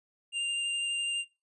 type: tone with vibrato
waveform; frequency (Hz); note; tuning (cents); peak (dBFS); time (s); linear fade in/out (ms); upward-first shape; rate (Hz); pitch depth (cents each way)
square; 2794; F7; 0; -30; 0.32-1.25; 50; sine; 12; 8
effects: noise-tail reverb RT60 0.3 s tail -25 dB re dry + resampled to 24000 Hz